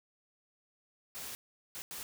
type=noise bursts at uneven times; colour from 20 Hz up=white; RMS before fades=-43 dBFS; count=3; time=1.15-1.35 / 1.75-1.82 / 1.91-2.03 s; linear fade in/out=0 ms; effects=none